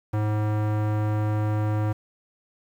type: tone with low-pass filter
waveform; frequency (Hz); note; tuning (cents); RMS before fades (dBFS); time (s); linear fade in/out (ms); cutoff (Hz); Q
square; 106.3; G#2; +41; -24; 0.13-1.93; 10; 1300; 0.89
effects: 8-bit